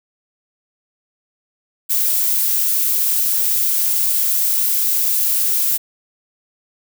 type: noise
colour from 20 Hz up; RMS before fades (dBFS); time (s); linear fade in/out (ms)
violet; -17; 1.89-5.78; 20
effects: none

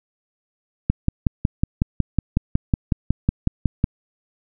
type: click train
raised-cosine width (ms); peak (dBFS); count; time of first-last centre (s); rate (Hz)
5; -4; 17; 0.9-3.841; 5.44
effects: none

